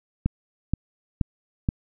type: click train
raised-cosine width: 5 ms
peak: -9 dBFS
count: 4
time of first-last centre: 0.26-1.689 s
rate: 2.1 Hz
effects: none